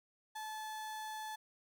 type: tone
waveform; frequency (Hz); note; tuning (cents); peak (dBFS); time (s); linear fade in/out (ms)
35% pulse; 866; A5; -28; -40; 0.35-1.36; 10
effects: none